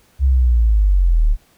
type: linear sweep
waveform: sine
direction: down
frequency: 68.8 to 35 Hz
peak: -10 dBFS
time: 0.19-1.37 s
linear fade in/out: 50 ms
effects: pink hiss -55 dBFS RMS until 1.57 s